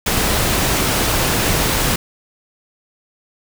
pink noise, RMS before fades -17 dBFS, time 0.06-1.96 s, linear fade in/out 5 ms, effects none

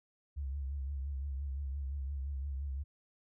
sine tone with vibrato, 69 Hz, C#2, 7 cents flat, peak -35 dBFS, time 0.36-2.84 s, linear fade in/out 20 ms, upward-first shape triangle, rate 5.8 Hz, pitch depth 91 cents each way, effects none

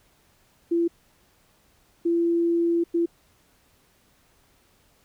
sine tone bursts at uneven times, 339 Hz, E4, 49 cents sharp, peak -19 dBFS, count 3, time 0.71-0.88 / 2.05-2.84 / 2.94-3.06 s, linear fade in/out 10 ms, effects pink hiss -62 dBFS RMS until 5.04 s

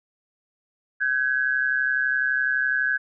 sine tone pair together, 1529.3 / 1661.2 Hz, G6 / G#6, -43 / 0 cents, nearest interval minor second, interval 143 cents, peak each -23 dBFS, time 1-2.98 s, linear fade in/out 20 ms, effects none

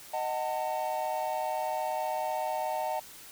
triangle chord, D# diminished, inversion none, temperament just, 622.3 / 746.7 / 896 Hz, D#5 / F#5 / A5, 0 / +16 / +31 cents, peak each -32 dBFS, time 0.13-3 s, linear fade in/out 10 ms, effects white hiss -49 dBFS RMS until 3.31 s

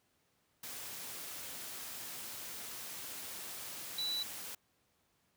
sine tone in noise, 3951 Hz, B7, in tune, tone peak -34 dBFS, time 3.98-4.23 s, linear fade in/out 5 ms, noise white, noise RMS -45 dBFS, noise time 0.63-4.55 s, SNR +8 dB, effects pink hiss -75 dBFS RMS until 5.36 s + high-pass 80 Hz 12 dB/octave

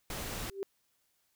pink noise, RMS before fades -39 dBFS, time 0.1-0.5 s, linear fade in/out 2 ms
sine tone with exponential growth, 392 Hz, G4, in tune, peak -30 dBFS, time 0.41-0.63 s, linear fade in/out 0 ms, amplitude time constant 46 ms
effects white hiss -75 dBFS RMS until 1.35 s

